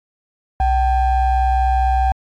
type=ring-modulated tone; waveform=triangle; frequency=415.3 Hz; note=G#4; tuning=in tune; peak=-8 dBFS; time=0.6-2.12 s; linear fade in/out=2 ms; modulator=353 Hz; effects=AAC 64 kbps